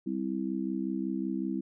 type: chord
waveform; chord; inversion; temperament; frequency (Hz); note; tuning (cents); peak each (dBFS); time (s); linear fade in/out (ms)
sine; C major; second; just; 196.22 / 261.6 / 327; G3 / C4 / E4; +2 / 0 / -14; -34; 0.06-1.61; 10
effects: none